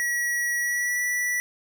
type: tone with pitch glide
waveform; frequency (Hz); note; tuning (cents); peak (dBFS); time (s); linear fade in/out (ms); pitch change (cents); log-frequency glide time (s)
square; 1924 to 1958.8; B6 to B6; -46 to -15; -24; 0-1.4; 0; +31; 0.59-1.03
effects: none